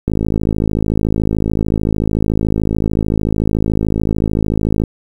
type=click train; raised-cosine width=3 ms; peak=-3 dBFS; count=256; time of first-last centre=0.08-4.837 s; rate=53.6 Hz; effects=7-bit